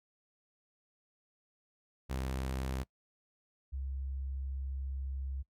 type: tone pair in turn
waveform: sawtooth / sine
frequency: 65.41 / 67.13 Hz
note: C2 / C2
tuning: 0 / +45 cents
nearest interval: unison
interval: 45 cents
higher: second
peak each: -30 / -35 dBFS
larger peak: first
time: 2.09-2.84 / 3.72-5.43 s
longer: second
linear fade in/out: 20 ms
effects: noise-tail reverb RT60 0.1 s tail -22 dB re dry + MP3 96 kbps